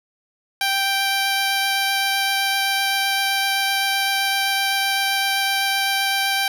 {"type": "tone with vibrato", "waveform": "10% pulse", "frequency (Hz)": 784, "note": "G5", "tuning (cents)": 0, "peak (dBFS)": -10, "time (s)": [0.61, 6.48], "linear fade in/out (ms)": 2, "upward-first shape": "triangle", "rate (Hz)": 7.8, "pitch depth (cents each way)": 8, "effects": []}